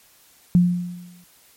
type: tone with exponential decay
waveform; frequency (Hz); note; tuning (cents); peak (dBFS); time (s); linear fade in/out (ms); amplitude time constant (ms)
sine; 176.8; F3; +22; -9; 0.55-1.24; 0; 150
effects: white hiss -54 dBFS RMS until 1.56 s + MP3 64 kbps